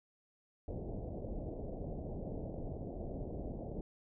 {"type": "low-pass noise", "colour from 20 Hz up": "pink", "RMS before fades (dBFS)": -42, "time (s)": [0.68, 3.81], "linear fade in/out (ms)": 2, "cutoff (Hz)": 690, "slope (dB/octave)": 48, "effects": []}